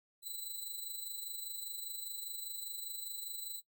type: tone with amplitude modulation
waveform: 5% pulse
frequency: 3998 Hz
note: B7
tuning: 20 cents sharp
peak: -31 dBFS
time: 0.22-3.62 s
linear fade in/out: 50 ms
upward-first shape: sine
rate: 25 Hz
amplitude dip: 50%
effects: noise-tail reverb RT60 0.1 s tail -20 dB re dry